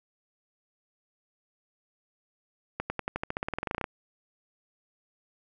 accelerating click train, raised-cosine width 0.5 ms, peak -15 dBFS, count 19, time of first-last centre 2.8-3.842 s, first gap 100 ms, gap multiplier 0.93, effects none

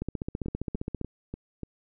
two click trains, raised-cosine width 3 ms, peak -18 / -22 dBFS, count 16 / 5, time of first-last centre 0.02-1.013 / 0.46-1.633 s, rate 15.1 / 3.41 Hz, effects none

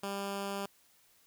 10% pulse tone, 198.6 Hz, G3, 23 cents sharp, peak -27 dBFS, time 0.03-0.66 s, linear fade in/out 5 ms, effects white hiss -66 dBFS RMS until 1.26 s

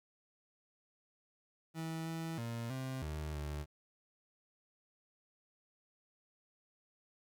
30% pulse tone with pitch steps, 162.1 / 163.5 / 116.5 / 131.3 / 76.5 / 74 Hz, E3 / E3 / A#2 / C3 / D#2 / D2, -29 / -14 / -1 / +6 / -29 / +14 cents, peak -36 dBFS, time 1.74-3.66 s, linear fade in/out 50 ms, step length 320 ms, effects 12-bit

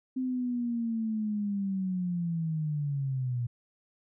sine linear sweep, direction down, 260 to 118.4 Hz, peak -28 dBFS, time 0.16-3.47 s, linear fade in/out 10 ms, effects none

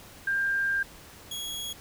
sine / sawtooth tone pair in turn, 1595 / 3325 Hz, G6 / G#7, +30 / +1 cents, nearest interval octave + minor second, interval 1271 cents, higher second, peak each -24 / -30 dBFS, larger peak first, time 0.27-0.83 / 1.31-1.73 s, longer first, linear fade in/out 5 ms, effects pink hiss -49 dBFS RMS until 1.8 s

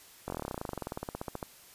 slowing click train, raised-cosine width 1 ms, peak -21 dBFS, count 28, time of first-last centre 0.28-1.428 s, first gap 21 ms, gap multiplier 1.05, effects white hiss -55 dBFS RMS until 1.74 s + resampled to 32000 Hz

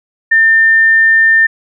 sine tone, 1800 Hz, A6, 39 cents sharp, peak -5 dBFS, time 0.31-1.47 s, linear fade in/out 10 ms, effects none

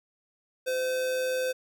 square tone with amplitude modulation, 513 Hz, C5, 34 cents flat, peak -26 dBFS, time 0.66-1.53 s, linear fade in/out 20 ms, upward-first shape sine, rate 153 Hz, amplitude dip 25%, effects none

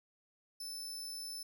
sawtooth tone, 5274 Hz, E8, in tune, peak -39 dBFS, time 0.6-1.43 s, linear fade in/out 5 ms, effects none

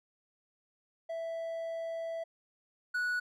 triangle tone pair in turn, 660 / 1470.1 Hz, E5 / F#6, +2 / -12 cents, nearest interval octave + major second, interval 1386 cents, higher second, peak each -33 / -28 dBFS, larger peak second, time 1.09-2.24 / 2.94-3.2 s, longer first, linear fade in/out 10 ms, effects none

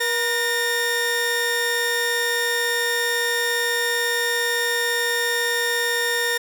sawtooth tone pair together, 477.3 / 1831.4 Hz, A#4 / A#6, +41 / -31 cents, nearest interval octave + major seventh, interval 2328 cents, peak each -21 / -18 dBFS, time 0-6.38 s, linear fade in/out 10 ms, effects none

